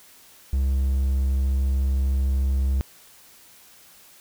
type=tone; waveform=triangle; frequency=66.8 Hz; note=C2; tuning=36 cents sharp; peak=-17 dBFS; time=0.53-2.81 s; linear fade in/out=0 ms; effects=white hiss -51 dBFS RMS until 4.2 s